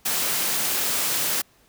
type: high-pass noise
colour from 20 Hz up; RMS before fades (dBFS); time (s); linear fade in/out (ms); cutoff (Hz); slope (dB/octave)
white; -24; 0.05-1.42; 10; 120; 24
effects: pink hiss -59 dBFS RMS until 1.68 s